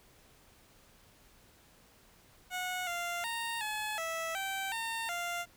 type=tone with pitch steps; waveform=15% pulse; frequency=731 / 695 / 925 / 854 / 655 / 776 / 911 / 696 Hz; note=F#5 / F5 / A#5 / G#5 / E5 / G5 / A#5 / F5; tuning=-21 / -9 / -14 / +48 / -11 / -18 / -40 / -6 cents; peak=-28 dBFS; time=2.5-5.46 s; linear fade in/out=50 ms; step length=370 ms; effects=pink hiss -62 dBFS RMS until 5.56 s